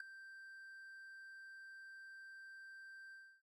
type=tone with ADSR envelope; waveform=triangle; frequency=1568 Hz; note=G6; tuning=in tune; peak=-36 dBFS; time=0-3.42 s; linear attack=4 ms; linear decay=4 ms; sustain=-15 dB; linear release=300 ms; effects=none